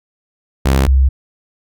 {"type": "tone pair in turn", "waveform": ["sawtooth", "sine"], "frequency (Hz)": [67.1, 66.37], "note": ["C2", "C2"], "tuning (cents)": [44, 25], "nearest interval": "unison", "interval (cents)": 19, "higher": "first", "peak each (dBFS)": [-6, -7], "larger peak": "first", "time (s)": [[0.65, 0.87], [0.87, 1.09]], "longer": "neither", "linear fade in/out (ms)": 10, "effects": []}